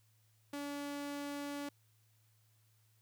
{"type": "tone", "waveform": "sawtooth", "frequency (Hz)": 286.3, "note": "D4", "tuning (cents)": -44, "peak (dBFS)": -36, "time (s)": [0.53, 1.69], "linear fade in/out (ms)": 5, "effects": ["added 109 Hz sine -69 dBFS peak until 3.01 s", "white hiss -75 dBFS RMS until 3.01 s"]}